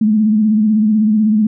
sine tone with vibrato, 214.8 Hz, A3, 41 cents flat, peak -9 dBFS, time 0.01-1.47 s, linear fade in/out 5 ms, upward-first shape sine, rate 16 Hz, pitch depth 60 cents each way, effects none

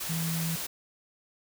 sine tone in noise, 164.4 Hz, E3, 4 cents flat, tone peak -29 dBFS, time 0.09-0.56 s, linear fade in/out 10 ms, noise white, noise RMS -35 dBFS, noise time 0-0.67 s, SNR +3 dB, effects none

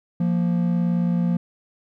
triangle tone pair together, 173.87 / 232.3 Hz, F3 / A#3, -7 / -6 cents, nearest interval perfect fourth, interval 501 cents, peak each -17 / -24 dBFS, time 0.2-1.37 s, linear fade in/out 5 ms, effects none

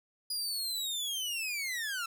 sawtooth linear sweep, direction down, 4925 to 1318.5 Hz, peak -30 dBFS, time 0.3-2.06 s, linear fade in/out 5 ms, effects none

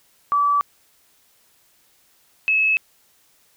sine tone pair in turn, 1153 / 2588 Hz, D6 / E7, -32 / -32 cents, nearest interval octave + major second, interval 1400 cents, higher second, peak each -15 dBFS, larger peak neither, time 0.32-0.61 / 2.48-2.77 s, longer neither, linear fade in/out 0 ms, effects white hiss -59 dBFS RMS until 3.56 s

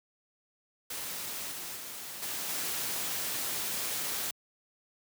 white noise with level steps, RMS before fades -38 / -40 / -42 / -36 / -34 dBFS, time 0.9-4.31 s, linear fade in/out 5 ms, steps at 1.51 / 1.76 / 2.22 / 2.49 s, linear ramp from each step 5 ms, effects high-pass 100 Hz 12 dB/octave

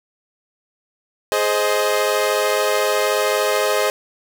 sawtooth chord, Ab major, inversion none, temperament equal with one note detuned, 419.4 / 523.3 / 622.3 Hz, Ab4 / C5 / Eb5, +17 / 0 / 0 cents, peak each -17 dBFS, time 1.32-3.9 s, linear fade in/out 0 ms, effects none

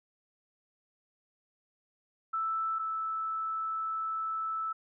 sine tone pair in turn, 1320 / 1313.6 Hz, E6 / E6, +2 / -6 cents, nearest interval unison, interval 8 cents, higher first, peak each -29 / -31 dBFS, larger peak first, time 2.33-2.79 / 2.79-4.73 s, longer second, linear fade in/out 10 ms, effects none

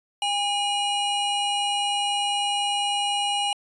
square tone pair together, 812 / 2894 Hz, G#5 / F#7, -39 / -39 cents, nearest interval octave + minor seventh, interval 2200 cents, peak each -26 dBFS, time 0.22-3.53 s, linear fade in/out 2 ms, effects resampled to 22050 Hz

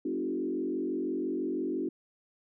sine tone with frequency modulation, 319.6 Hz, D#4, 47 cents sharp, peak -29 dBFS, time 0.05-1.89 s, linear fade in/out 5 ms, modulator 46 Hz, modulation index 1.5, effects none

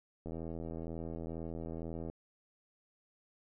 click train, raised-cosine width 2 ms, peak -29 dBFS, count 152, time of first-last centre 0.26-2.099 s, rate 82.1 Hz, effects none

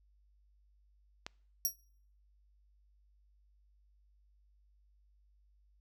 click, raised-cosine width 0.2 ms, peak -23 dBFS, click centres 1.265 s
5% pulse tone with exponential decay, 5670 Hz, F8, 25 cents sharp, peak -20 dBFS, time 1.65-1.76 s, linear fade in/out 1 ms, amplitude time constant 22 ms
effects noise-tail reverb RT60 0.6 s tail -26 dB re dry + added 50 Hz sine -65 dBFS peak until 5.8 s

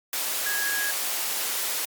sine tone in noise, 1655 Hz, G#6, 6 cents flat, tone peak -27 dBFS, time 0.46-0.91 s, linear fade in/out 2 ms, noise white, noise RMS -28 dBFS, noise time 0.13-1.85 s, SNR -2 dB, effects high-pass 400 Hz 12 dB/octave + Opus 48 kbps

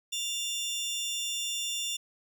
25% pulse tone pair together, 2794 / 3530 Hz, F7 / A7, 0 / +5 cents, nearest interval major third, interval 405 cents, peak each -31 / -29 dBFS, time 0.12-1.97 s, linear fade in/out 10 ms, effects none

